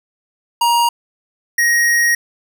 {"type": "tone pair in turn", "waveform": "square", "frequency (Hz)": [944, 1881.5], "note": ["A#5", "A#6"], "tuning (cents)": [22, 16], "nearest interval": "octave", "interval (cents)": 1194, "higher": "second", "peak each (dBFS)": -12, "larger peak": "neither", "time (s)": [[0.61, 0.89], [1.58, 2.15]], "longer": "second", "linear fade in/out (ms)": 5, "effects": []}